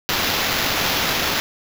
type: noise with sample-and-hold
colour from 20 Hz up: blue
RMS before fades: -21 dBFS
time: 0.09-1.4 s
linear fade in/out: 0 ms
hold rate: 8820 Hz
effects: none